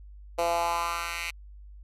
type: tone with high-pass filter sweep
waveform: 10% pulse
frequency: 170 Hz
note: F3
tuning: 46 cents flat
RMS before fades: -29 dBFS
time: 0.38-1.31 s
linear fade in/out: 10 ms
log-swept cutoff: 550 to 2200 Hz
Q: 2.8
effects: added 50 Hz sine -44 dBFS peak until 1.83 s + resampled to 32000 Hz